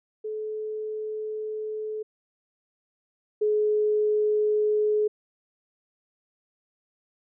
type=tone pair in turn; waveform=sine; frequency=430.8 / 423.6 Hz; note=A4 / G#4; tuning=-37 / +34 cents; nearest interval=unison; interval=29 cents; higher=first; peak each=-29 / -20 dBFS; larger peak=second; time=0.24-2.03 / 3.41-5.08 s; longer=first; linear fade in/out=10 ms; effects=none